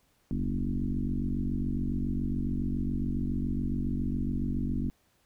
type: tone with frequency modulation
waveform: sine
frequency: 134.5 Hz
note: C3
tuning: 48 cents sharp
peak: -27 dBFS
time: 0.31-4.9 s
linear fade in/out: 0 ms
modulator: 47.2 Hz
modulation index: 3.2
effects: pink hiss -69 dBFS RMS until 5.25 s